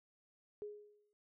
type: tone with exponential decay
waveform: sine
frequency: 416.6 Hz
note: G#4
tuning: 5 cents sharp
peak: -40 dBFS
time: 0.62-1.13 s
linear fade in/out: 0 ms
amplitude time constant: 110 ms
effects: none